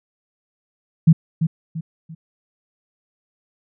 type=tone with echo; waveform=sine; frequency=161.6 Hz; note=E3; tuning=34 cents flat; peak=-6 dBFS; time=1.07-1.13 s; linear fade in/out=10 ms; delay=340 ms; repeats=3; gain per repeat=-9 dB; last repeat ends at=2.15 s; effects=none